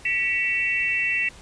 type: tone cluster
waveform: sine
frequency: 1950 / 2253 / 2691 Hz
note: B6 / C#7 / E7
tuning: -23 / +28 / +35 cents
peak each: -26 / -28 / -23 dBFS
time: 0.05-1.29 s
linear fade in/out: 5 ms
effects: pink hiss -47 dBFS RMS until 1.41 s + resampled to 22050 Hz